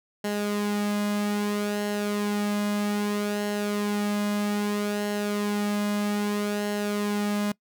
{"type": "tone with flanger", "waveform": "sawtooth", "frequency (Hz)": 206.5, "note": "G#3", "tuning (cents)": -10, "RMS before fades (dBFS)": -27, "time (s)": [0.24, 7.52], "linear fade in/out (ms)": 5, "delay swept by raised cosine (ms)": [0.83, 2.23], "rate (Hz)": 0.62, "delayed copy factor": -0.5, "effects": ["noise-tail reverb RT60 0.1 s tail -23 dB re dry"]}